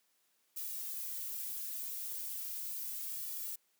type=noise with flanger; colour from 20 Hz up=violet; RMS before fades=-41 dBFS; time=0.56-3.56 s; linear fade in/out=10 ms; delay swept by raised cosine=1.9 to 3.1 ms; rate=0.36 Hz; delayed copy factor=-0.9; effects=white hiss -75 dBFS RMS until 3.79 s + high-pass 200 Hz 12 dB/octave